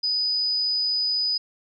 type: tone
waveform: sine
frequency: 4978 Hz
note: D#8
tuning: in tune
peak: -21 dBFS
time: 0.03-1.38 s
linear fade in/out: 10 ms
effects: none